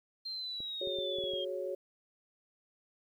sine linear sweep, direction down, 4186 to 3197 Hz, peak -37 dBFS, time 0.25-1.45 s, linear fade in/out 10 ms
clicks, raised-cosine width 2 ms, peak -36 dBFS, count 6, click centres 0.604 / 0.873 / 0.987 / 1.186 / 1.239 / 1.336 s
sine chord, F# suspended second, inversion none, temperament equal, 370 / 415.3 / 554.4 Hz, F#4 / G#4 / C#5, 0 / 0 / 0 cents, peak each -39 / -42 / -37 dBFS, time 0.81-1.75 s, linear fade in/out 5 ms
effects 11-bit

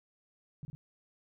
sine tone with echo, 146.83 Hz, D3, in tune, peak -39 dBFS, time 0.63-0.65 s, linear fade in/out 0 ms, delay 50 ms, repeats 2, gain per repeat -2 dB, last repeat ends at 0.75 s, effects none

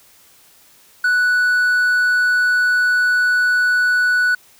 triangle tone, 1480 Hz, F#6, in tune, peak -11 dBFS, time 1.04-4.35 s, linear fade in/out 5 ms, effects white hiss -50 dBFS RMS until 4.59 s

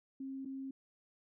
sine tone with dropouts, 268.3 Hz, C4, 44 cents sharp, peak -40 dBFS, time 0.2-0.71 s, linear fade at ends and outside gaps 5 ms, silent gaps 0.45-0.456 s, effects none

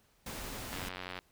pink noise, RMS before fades -42 dBFS, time 0.26-0.89 s, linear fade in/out 5 ms
click train, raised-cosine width 0.3 ms, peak -24 dBFS, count 43, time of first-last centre 0.73-1.189 s, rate 91.5 Hz
effects pink hiss -69 dBFS RMS until 1.31 s

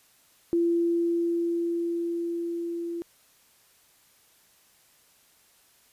sine tone with level ramp, 340.1 Hz, F4, 46 cents flat, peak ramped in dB -20 to -30 dBFS, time 0.53-3.02 s, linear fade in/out 0 ms, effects white hiss -61 dBFS RMS until 5.92 s + resampled to 32000 Hz

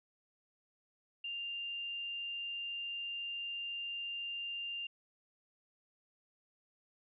sine tone with frequency modulation, 2794 Hz, F7, in tune, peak -38 dBFS, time 1.24-4.87 s, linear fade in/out 5 ms, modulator 63.9 Hz, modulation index 0.23, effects none

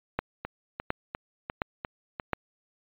two click trains, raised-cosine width 0.5 ms, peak -18 / -11 dBFS, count 6 / 4, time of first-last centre 0.45-2.198 / 0.19-2.333 s, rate 2.86 / 1.4 Hz, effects resampled to 8000 Hz

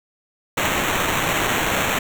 blue noise with sample-and-hold, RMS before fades -21 dBFS, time 0.57-1.99 s, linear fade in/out 5 ms, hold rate 4900 Hz, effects none

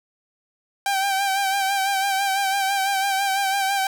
sawtooth tone with vibrato, 783 Hz, G5, 2 cents flat, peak -16 dBFS, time 0.86-3.87 s, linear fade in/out 2 ms, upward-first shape sine, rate 6 Hz, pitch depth 41 cents each way, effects none

